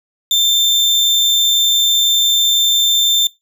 35% pulse tone, 3574 Hz, A7, 26 cents sharp, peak -9 dBFS, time 0.31-3.27 s, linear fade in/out 2 ms, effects noise-tail reverb RT60 0.2 s tail -20 dB re dry

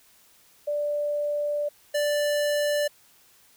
sine / square tone pair in turn, 587.3 / 587.3 Hz, D5 / D5, 0 / 0 cents, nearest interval unison, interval 0 cents, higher neither, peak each -24 / -23 dBFS, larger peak second, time 0.67-1.69 / 1.94-2.88 s, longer first, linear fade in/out 10 ms, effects white hiss -58 dBFS RMS until 3.56 s

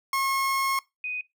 30% pulse / sine tone pair in turn, 1083 / 2494 Hz, C#6 / D#7, -41 / +3 cents, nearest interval octave + major second, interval 1444 cents, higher second, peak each -21 / -29 dBFS, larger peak first, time 0.13-0.79 / 1.04-1.21 s, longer first, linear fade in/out 2 ms, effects noise-tail reverb RT60 0.2 s tail -21 dB re dry

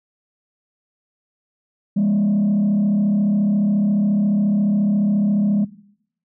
sine tone with frequency modulation, 204 Hz, G#3, 31 cents flat, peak -13 dBFS, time 1.96-5.65 s, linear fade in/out 10 ms, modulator 34.3 Hz, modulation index 0.56, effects noise-tail reverb RT60 0.7 s tail -19 dB re dry + tanh soft clip ceiling -13 dBFS

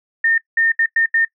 sine tone bursts at uneven times, 1821 Hz, A#6, 41 cents flat, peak -12 dBFS, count 5, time 0.24-0.38 / 0.57-0.72 / 0.79-0.86 / 0.96-1.06 / 1.14-1.25 s, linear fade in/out 5 ms, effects noise-tail reverb RT60 0.1 s tail -22 dB re dry

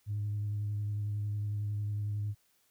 sine tone with vibrato, 103.83 Hz, G#2, in tune, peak -30 dBFS, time 0.06-2.35 s, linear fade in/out 50 ms, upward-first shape triangle, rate 11 Hz, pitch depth 21 cents each way, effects tanh soft clip ceiling -28 dBFS + white hiss -71 dBFS RMS until 2.7 s

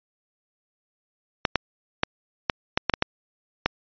clicks, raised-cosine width 0.3 ms, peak -3 dBFS, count 9, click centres 1.452 / 1.557 / 2.034 / 2.498 / 2.775 / 2.897 / 2.938 / 3.024 / 3.66 s, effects resampled to 11025 Hz

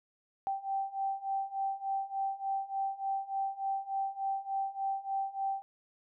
sine beating tone pair, 779 / 782.4 Hz, G5 / G5, -11 / -4 cents, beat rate 3.4 Hz, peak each -36 / -34 dBFS, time 0.47-5.62 s, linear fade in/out 0 ms, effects none

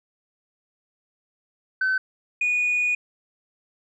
sine tone pair in turn, 1526 / 2461 Hz, G6 / D#7, -47 / -20 cents, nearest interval minor sixth, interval 827 cents, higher second, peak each -18 dBFS, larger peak neither, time 1.81-1.98 / 2.41-2.95 s, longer second, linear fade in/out 5 ms, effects tanh soft clip ceiling -17 dBFS

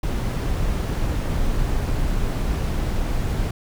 brown noise, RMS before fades -22 dBFS, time 0.03-3.51 s, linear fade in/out 5 ms, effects none

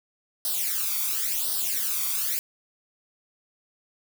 blue noise with flanger, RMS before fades -27 dBFS, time 0.45-2.39 s, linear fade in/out 0 ms, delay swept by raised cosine 0.21 to 0.88 ms, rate 0.94 Hz, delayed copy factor +0.8, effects none

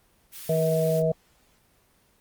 white high-pass noise, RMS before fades -40 dBFS, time 0.31-1.03 s, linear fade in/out 50 ms, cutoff 1900 Hz, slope 12 dB/octave
harmonic tone, 160.5 Hz, E3, 46 cents flat, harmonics 1 / 3 / 4, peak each -25 / -25 / -24 dBFS, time 0.49-1.12 s, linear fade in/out 5 ms
effects pink hiss -63 dBFS RMS until 2.2 s + Opus 24 kbps

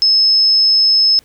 sine tone, 5200 Hz, E8, 24 cents flat, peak -8 dBFS, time 0.02-1.19 s, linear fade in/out 0 ms, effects pink hiss -51 dBFS RMS until 1.24 s

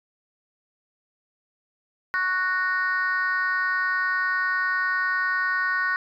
sine chord, F# major, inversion second, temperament just, 1110 / 1480 / 1850 Hz, C#6 / F#6 / A#6, +2 / 0 / -14 cents, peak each -27 / -23 / -25 dBFS, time 2.14-5.96 s, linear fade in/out 0 ms, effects tanh soft clip ceiling -15 dBFS

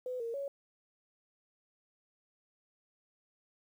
sine tone with pitch steps, 504 / 462.5 / 558 Hz, B4 / A#4 / C#5, +35 / -14 / +11 cents, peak -35 dBFS, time 0.06-0.48 s, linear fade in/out 2 ms, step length 140 ms, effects 11-bit

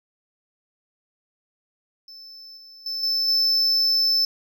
triangle tone with level steps, 5274 Hz, E8, in tune, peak -39 / -42 / -25 / -19 / -16 dBFS, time 2.08-4.25 s, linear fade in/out 2 ms, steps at 2.57 / 2.86 / 3.03 / 3.28 s, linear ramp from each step 2 ms, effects none

